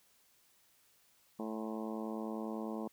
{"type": "harmonic tone with a mistuned harmonic", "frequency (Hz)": 110, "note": "A2", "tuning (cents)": 0, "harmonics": [2, 3, 4, 5, 6, 7, 8, 9, 10], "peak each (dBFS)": [-40, -44, -46, -48, -50, -51, -52, -53, -54], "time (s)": [1.39, 2.88], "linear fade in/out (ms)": 5, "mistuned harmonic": 10, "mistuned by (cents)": -47, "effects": ["white hiss -69 dBFS RMS until 2.92 s"]}